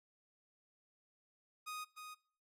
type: tone with echo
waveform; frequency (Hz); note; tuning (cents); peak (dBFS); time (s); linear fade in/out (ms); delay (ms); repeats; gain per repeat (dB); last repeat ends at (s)
sawtooth; 1244.5; D#6; 0; -39; 1.66-1.85; 20; 300; 1; -6; 2.15
effects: noise-tail reverb RT60 0.5 s tail -23 dB re dry + AAC 64 kbps